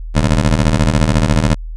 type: ring-modulated tone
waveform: 20% pulse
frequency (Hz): 77.78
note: D#2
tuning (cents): 0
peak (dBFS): -3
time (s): 0.14-1.55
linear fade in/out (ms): 20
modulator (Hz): 31.8
effects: added 40 Hz sine -23 dBFS peak until 1.76 s + resampled to 22050 Hz